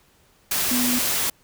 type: tone in noise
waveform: sine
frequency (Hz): 246.9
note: B3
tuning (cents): 0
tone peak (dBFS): -22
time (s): 0.71-0.99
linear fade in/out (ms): 5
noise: white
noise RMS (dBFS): -23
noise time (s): 0.51-1.3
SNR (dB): -2
effects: pink hiss -59 dBFS RMS until 1.43 s